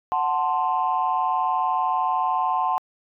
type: chord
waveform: sine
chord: F# diminished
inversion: none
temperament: equal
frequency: 740 / 880 / 1046.5 Hz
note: F#5 / A5 / C6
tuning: 0 / 0 / 0 cents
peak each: -24 / -24 / -23 dBFS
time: 0.12-2.78 s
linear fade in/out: 0 ms
effects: tanh soft clip ceiling -12 dBFS